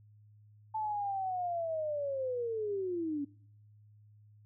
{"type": "linear sweep", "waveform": "sine", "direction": "down", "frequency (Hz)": [880, 277.8], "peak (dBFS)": -32, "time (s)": [0.74, 3.25], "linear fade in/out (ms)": 10, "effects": ["noise-tail reverb RT60 0.6 s tail -23 dB re dry", "added 105 Hz sine -57 dBFS peak until 4.45 s"]}